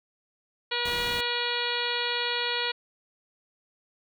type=harmonic tone; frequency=481.1 Hz; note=B4; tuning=45 cents flat; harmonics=1 / 2 / 3 / 4 / 5 / 6 / 7 / 8 / 9; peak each=-35 / -35 / -35 / -35 / -35 / -35 / -35 / -35 / -35 dBFS; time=0.71-2.72 s; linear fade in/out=10 ms
type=noise; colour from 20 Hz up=pink; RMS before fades=-38 dBFS; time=0.85-1.21 s; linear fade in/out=5 ms
effects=none